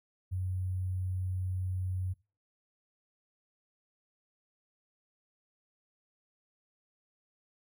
sine tone with sample-and-hold, 92.5 Hz, F#2, in tune, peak -31 dBFS, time 0.31-2.14 s, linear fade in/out 20 ms, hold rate 11025 Hz, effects noise-tail reverb RT60 0.3 s tail -20 dB re dry

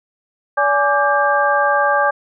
sine tone cluster, 575 / 835 / 1172 / 1594 Hz, D5 / G#5 / D6 / G6, -37 / +9 / -4 / +28 cents, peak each -18 dBFS, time 0.57-2.11 s, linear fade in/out 10 ms, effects none

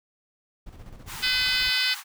brown noise with tremolo, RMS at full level -41 dBFS, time 0.66-1.71 s, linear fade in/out 10 ms, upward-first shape square, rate 15 Hz, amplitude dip 50%
pink high-pass noise, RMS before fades -38 dBFS, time 1.06-2.04 s, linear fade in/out 50 ms, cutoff 810 Hz, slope 96 dB/octave
harmonic tone, 506 Hz, B4, 42 cents sharp, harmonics 3 / 4 / 5 / 6 / 7 / 8 / 9 / 10, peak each -30 / -30 / -30 / -30 / -30 / -30 / -30 / -30 dBFS, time 1.22-1.95 s, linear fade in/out 20 ms
effects none

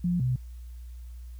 sine tone pair in turn, 176.1 / 126.59 Hz, F3 / B2, +15 / +43 cents, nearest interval tritone, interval 572 cents, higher first, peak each -23 dBFS, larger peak neither, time 0.04-0.2 / 0.2-0.36 s, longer neither, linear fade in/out 5 ms, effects added 60 Hz sine -39 dBFS peak until 1.39 s + white hiss -64 dBFS RMS until 1.39 s

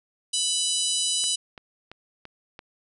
harmonic tone, 991 Hz, B5, 6 cents sharp, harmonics 3 / 4 / 5 / 6 / 7 / 8 / 9 / 10, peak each -29 / -29 / -33 / -33 / -33 / -33 / -30 / -33 dBFS, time 0.33-1.36 s, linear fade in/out 10 ms
click train, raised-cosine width 0.3 ms, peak -25 dBFS, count 5, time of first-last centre 1.24-2.591 s, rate 2.96 Hz
effects none

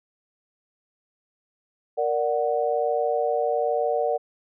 sine chord, Bb augmented, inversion none, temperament equal, 466.2 / 587.3 / 740 Hz, Bb4 / D5 / F#5, 0 / 0 / 0 cents, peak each -25 / -25 / -26 dBFS, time 1.97-4.18 s, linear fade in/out 20 ms, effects none

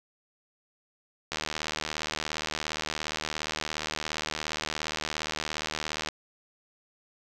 click train, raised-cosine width 0.2 ms, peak -13 dBFS, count 369, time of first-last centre 1.32-6.087 s, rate 77.2 Hz, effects none

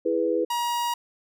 sine chord, E major, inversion none, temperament equal, 329.6 / 415.3 / 493.9 Hz, E4 / G#4 / B4, 0 / 0 / 0 cents, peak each -26 / -27 / -24 dBFS, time 0.05-0.45 s, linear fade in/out 10 ms
45% pulse tone, 953 Hz, A#5, 38 cents sharp, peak -24 dBFS, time 0.5-0.94 s, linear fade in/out 5 ms
effects none

